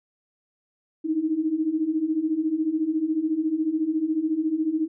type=beating tone pair; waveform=sine; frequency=304.9 / 318.9 Hz; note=D#4 / D#4; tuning=-35 / +43 cents; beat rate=14 Hz; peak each=-27 / -23 dBFS; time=1.04-4.88 s; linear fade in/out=20 ms; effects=none